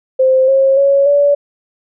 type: tone with pitch steps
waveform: sine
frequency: 522 / 538.5 / 555.6 / 573.2 Hz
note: C5 / C5 / C#5 / D5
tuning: -4 / +50 / +4 / -42 cents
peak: -7 dBFS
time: 0.19-1.35 s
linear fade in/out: 10 ms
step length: 290 ms
effects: none